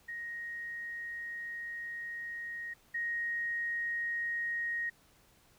sine tone pair in turn, 1874 / 1874 Hz, A#6 / A#6, +9 / +9 cents, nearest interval unison, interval 0 cents, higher neither, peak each -38 / -32 dBFS, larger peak second, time 0.08-2.74 / 2.94-4.9 s, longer first, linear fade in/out 10 ms, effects pink hiss -65 dBFS RMS until 5.58 s

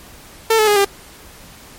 sawtooth tone with pitch steps, 447.8 / 430.8 / 414.4 / 398.7 Hz, A4 / A4 / G#4 / G4, +30 / -37 / -4 / +29 cents, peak -7 dBFS, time 0.5-0.848 s, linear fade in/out 5 ms, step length 87 ms, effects pink hiss -41 dBFS RMS until 1.78 s + MP3 64 kbps

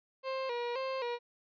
30% pulse tone with vibrato, 503 Hz, B4, 32 cents sharp, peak -31 dBFS, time 0.23-1.19 s, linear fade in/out 50 ms, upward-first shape square, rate 1.9 Hz, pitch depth 85 cents each way, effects resampled to 11025 Hz

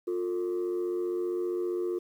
sine tone pair together, 355.1 / 450.3 Hz, F4 / A4, +29 / +40 cents, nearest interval major third, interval 411 cents, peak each -27 / -33 dBFS, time 0.07-1.99 s, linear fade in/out 10 ms, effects tanh soft clip ceiling -25 dBFS + 10-bit

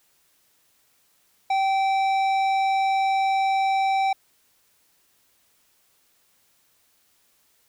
sine tone with tanh clipping, 775 Hz, G5, 20 cents flat, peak -21 dBFS, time 1.5-4.13 s, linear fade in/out 5 ms, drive 12 dB, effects white hiss -64 dBFS RMS until 7.68 s

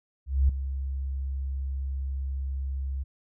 sine tone with ADSR envelope, 67.4 Hz, C#2, 48 cents flat, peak -16 dBFS, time 0.26-3.04 s, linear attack 230 ms, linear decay 4 ms, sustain -12 dB, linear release 18 ms, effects none

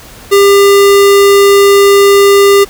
square tone, 400 Hz, G4, 35 cents sharp, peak -3 dBFS, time 0.31-2.65 s, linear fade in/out 20 ms, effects pink hiss -33 dBFS RMS until 2.69 s

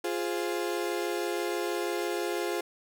35% pulse chord, F minor, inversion none, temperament equal, 349.2 / 415.3 / 523.3 Hz, F4 / Ab4 / C5, 0 / 0 / 0 cents, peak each -30 / -32 / -35 dBFS, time 0.04-2.61 s, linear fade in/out 5 ms, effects none

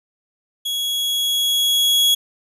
40% pulse tone with level ramp, 3336 Hz, G#7, 7 cents sharp, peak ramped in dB -20 to -11 dBFS, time 0.65-2.15 s, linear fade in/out 10 ms, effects none

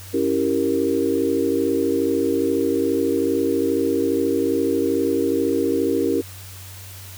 sine chord, C# diminished seventh, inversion none, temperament equal, 277.2 / 329.6 / 392 / 466.2 Hz, C#4 / E4 / G4 / Bb4, 0 / 0 / 0 / 0 cents, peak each -23 dBFS, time 0.13-6.22 s, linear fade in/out 20 ms, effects added 95 Hz sine -38 dBFS peak until 7.17 s + white hiss -41 dBFS RMS until 7.17 s

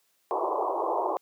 white band-pass noise, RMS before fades -28 dBFS, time 0.31-1.17 s, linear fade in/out 0 ms, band 330 to 1100 Hz, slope 96 dB/octave, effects white hiss -70 dBFS RMS until 1.21 s + high-pass 200 Hz 12 dB/octave

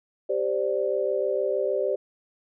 sine chord, G suspended fourth, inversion none, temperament equal with one note detuned, 392 / 520.8 / 587.3 Hz, G4 / C5 / D5, 0 / -8 / 0 cents, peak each -27 dBFS, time 0.29-1.96 s, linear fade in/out 10 ms, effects none

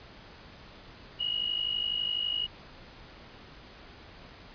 sine tone pair together, 2881 / 2933 Hz, F#7 / F#7, -47 / -16 cents, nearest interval unison, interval 31 cents, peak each -30 / -33 dBFS, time 1.19-2.47 s, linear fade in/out 20 ms, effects pink hiss -50 dBFS RMS until 4.54 s + resampled to 11025 Hz

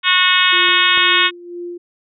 harmonic tone, 365.6 Hz, F#4, 21 cents flat, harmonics 3 / 4 / 5 / 6 / 7 / 8 / 9 / 10, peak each -19 / -19 / -19 / -19 / -19 / -19 / -19 / -19 dBFS, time 0.03-1.31 s, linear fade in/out 50 ms
sine tone with tremolo, 349.2 Hz, F4, in tune, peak -24 dBFS, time 0.52-1.78 s, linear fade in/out 10 ms, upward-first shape sine, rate 2 Hz, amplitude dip 70%
clicks, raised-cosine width 1 ms, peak -23 / -17 dBFS, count 2, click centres 0.687 / 0.976 s
effects none

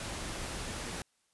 pink noise, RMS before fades -39 dBFS, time 0-1.02 s, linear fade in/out 2 ms, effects white hiss -74 dBFS RMS until 1.33 s + resampled to 24000 Hz

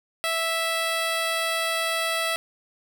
10% pulse tone, 658 Hz, E5, 3 cents flat, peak -15 dBFS, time 0.24-2.36 s, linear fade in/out 0 ms, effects none

